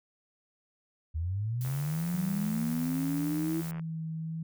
sine linear sweep, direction up, 75.7 to 330 Hz, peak -29 dBFS, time 1.14-3.62 s, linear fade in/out 20 ms
blue noise, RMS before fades -45 dBFS, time 1.61-3.71 s, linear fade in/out 0 ms
click train, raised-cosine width 0.5 ms, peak -31 dBFS, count 172, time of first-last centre 1.65-3.796 s, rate 79.7 Hz
sine tone with vibrato, 162.6 Hz, E3, 23 cents flat, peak -33 dBFS, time 2.14-4.43 s, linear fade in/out 5 ms, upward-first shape sine, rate 0.89 Hz, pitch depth 24 cents each way
effects none

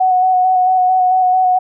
sine tone with vibrato, 740 Hz, F#5, in tune, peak -9 dBFS, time 0-1.59 s, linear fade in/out 10 ms, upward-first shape square, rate 4.5 Hz, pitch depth 16 cents each way, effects none

